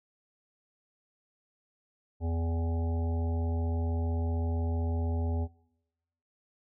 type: harmonic tone with a mistuned harmonic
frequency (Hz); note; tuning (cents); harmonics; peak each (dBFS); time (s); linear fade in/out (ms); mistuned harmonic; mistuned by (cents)
83; E2; +12; 1 / 3 / 5 / 7 / 9 / 10; -28 / -38 / -42 / -45 / -47 / -48; 2.2-5.48; 50; 9; +17
effects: noise-tail reverb RT60 0.9 s tail -23 dB re dry